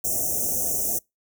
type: band-stop noise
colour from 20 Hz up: white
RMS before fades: -25 dBFS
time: 0.04-0.99 s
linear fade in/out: 10 ms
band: 760 to 5700 Hz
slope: 96 dB/octave
effects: noise-tail reverb RT60 0.2 s tail -26 dB re dry